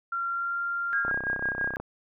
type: tone with pitch glide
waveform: sine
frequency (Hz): 1376 to 1389.6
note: F6 to F6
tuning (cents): -26 to -9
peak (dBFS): -27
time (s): 0.12-1.11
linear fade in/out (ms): 5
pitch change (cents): +17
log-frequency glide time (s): 0.28-0.61
type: tone with tremolo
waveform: sine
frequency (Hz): 1628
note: G#6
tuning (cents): -35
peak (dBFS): -24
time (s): 0.93-1.76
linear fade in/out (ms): 0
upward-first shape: sine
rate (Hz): 6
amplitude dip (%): 65
type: click train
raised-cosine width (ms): 1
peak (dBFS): -21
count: 25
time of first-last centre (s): 1.05-1.8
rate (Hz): 32
effects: none